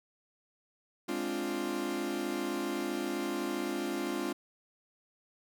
40% pulse chord, D half-diminished seventh, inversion second, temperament equal, 207.7 / 261.6 / 293.7 / 349.2 Hz, Ab3 / C4 / D4 / F4, 0 / 0 / 0 / 0 cents, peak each -40 / -38 / -37 / -35 dBFS, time 1.08-4.33 s, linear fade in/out 10 ms, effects none

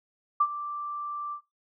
sine tone with ADSR envelope, 1174.7 Hz, D6, in tune, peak -17 dBFS, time 0.4-1.41 s, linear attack 9 ms, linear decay 55 ms, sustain -15 dB, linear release 85 ms, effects noise-tail reverb RT60 0.2 s tail -17 dB re dry

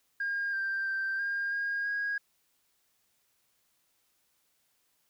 sine tone with pitch steps, 1617 / 1578 / 1568 / 1610 / 1626 / 1641 Hz, G#6 / G6 / G6 / G6 / G#6 / G#6, -47 / +11 / 0 / +46 / -37 / -21 cents, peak -28 dBFS, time 0.2-2.18 s, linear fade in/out 5 ms, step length 330 ms, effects tanh soft clip ceiling -26 dBFS + white hiss -73 dBFS RMS until 5.09 s

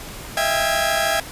sawtooth tone cluster, 642 / 675 / 795 / 1655 Hz, E5 / E5 / G5 / G#6, -46 / +41 / +24 / -6 cents, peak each -20 dBFS, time 0.37-1.2 s, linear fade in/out 2 ms, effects pink hiss -35 dBFS RMS until 1.31 s + resampled to 32000 Hz

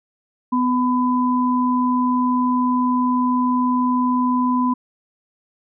sine tone pair together, 250.2 / 1003 Hz, B3 / B5, +23 / +26 cents, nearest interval 2 octaves, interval 2403 cents, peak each -17 / -20 dBFS, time 0.52-4.74 s, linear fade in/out 10 ms, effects none

